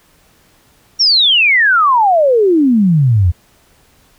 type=exponential sweep; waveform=sine; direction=down; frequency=5700 to 81.4 Hz; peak=-7 dBFS; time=0.99-3.32 s; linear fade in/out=20 ms; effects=pink hiss -51 dBFS RMS until 4.18 s